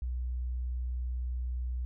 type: tone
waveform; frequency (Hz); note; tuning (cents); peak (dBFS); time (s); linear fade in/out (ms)
sine; 61.74; B1; 0; -31; 0.02-1.85; 0
effects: none